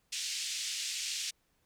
white band-pass noise, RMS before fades -37 dBFS, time 0.12-1.31 s, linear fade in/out 10 ms, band 2400 to 7300 Hz, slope 24 dB/octave, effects pink hiss -74 dBFS RMS until 1.65 s

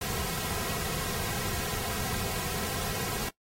pink noise with comb filter, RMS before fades -33 dBFS, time 0.01-3.29 s, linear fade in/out 5 ms, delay 3.4 ms, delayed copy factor -0.6, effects noise-tail reverb RT60 0.1 s tail -18 dB re dry + AAC 48 kbps

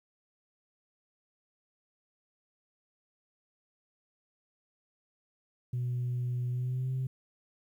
sine tone with pitch glide, 123.47 to 130.28 Hz, B2 to C3, 0 to -7 cents, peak -28 dBFS, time 5.73-7.07 s, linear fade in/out 5 ms, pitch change +93 cents, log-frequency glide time 6.5-6.91 s, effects tanh soft clip ceiling -27 dBFS + 11-bit

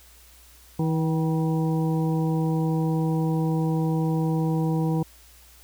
harmonic tone with a mistuned harmonic, 160.7 Hz, E3, 44 cents flat, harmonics 1 / 2 / 3 / 5 / 6, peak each -22 / -28 / -32 / -36 / -38 dBFS, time 0.79-5.03 s, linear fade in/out 5 ms, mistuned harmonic 5, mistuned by -55 cents, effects added 60 Hz sine -53 dBFS peak until 5.63 s + white hiss -53 dBFS RMS until 5.63 s

